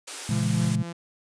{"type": "high-pass noise", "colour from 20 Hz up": "white", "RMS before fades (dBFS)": -35, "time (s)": [0.07, 0.76], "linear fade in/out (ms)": 10, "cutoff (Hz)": 270, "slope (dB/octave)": 96}
{"type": "chord", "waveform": "sine", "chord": "A# half-diminished seventh", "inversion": "none", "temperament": "just", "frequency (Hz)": [116.54, 139.85, 167.82, 209.8], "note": ["A#2", "C#3", "E3", "G#3"], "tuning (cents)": [0, 16, 31, 18], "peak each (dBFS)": [-26, -29, -27, -27], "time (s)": [0.29, 0.83], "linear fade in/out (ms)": 5}
{"type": "tone with tremolo", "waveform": "sawtooth", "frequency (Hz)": 170.1, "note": "F3", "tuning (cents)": -45, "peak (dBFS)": -29, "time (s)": [0.3, 0.93], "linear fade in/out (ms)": 10, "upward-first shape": "sine", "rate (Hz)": 3.8, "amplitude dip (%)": 60}
{"effects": ["resampled to 22050 Hz"]}